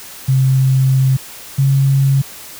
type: tone pair in turn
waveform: sine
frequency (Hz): 132.3 / 136.49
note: C3 / C#3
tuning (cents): +20 / -26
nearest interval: minor second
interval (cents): 54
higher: second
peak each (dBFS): -9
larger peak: neither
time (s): 0.28-1.17 / 1.58-2.22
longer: first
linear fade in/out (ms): 10
effects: white hiss -34 dBFS RMS until 2.59 s